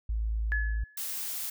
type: tone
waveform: sine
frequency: 54.6 Hz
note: A1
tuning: 13 cents flat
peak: -27 dBFS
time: 0.09-0.84 s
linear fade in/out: 5 ms
type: tone with exponential decay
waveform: sine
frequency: 1705 Hz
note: G#6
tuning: 45 cents sharp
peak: -26 dBFS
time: 0.52-1.08 s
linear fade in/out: 0 ms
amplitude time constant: 120 ms
type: noise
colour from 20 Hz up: blue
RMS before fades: -35 dBFS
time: 0.97-1.5 s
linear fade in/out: 5 ms
effects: none